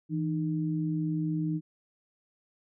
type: tone pair together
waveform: sine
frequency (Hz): 162.42 / 306.6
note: E3 / D#4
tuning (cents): -25 / -25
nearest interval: major seventh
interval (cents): 1100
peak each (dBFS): -29 / -31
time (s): 0.09-1.61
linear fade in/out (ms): 50
effects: none